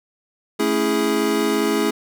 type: chord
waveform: square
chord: A major seventh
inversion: none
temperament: equal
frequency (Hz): 220 / 277.2 / 329.6 / 415.3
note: A3 / C#4 / E4 / G#4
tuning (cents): 0 / 0 / 0 / 0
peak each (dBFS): -25 / -25 / -24 / -22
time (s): 0.59-1.91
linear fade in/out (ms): 10
effects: none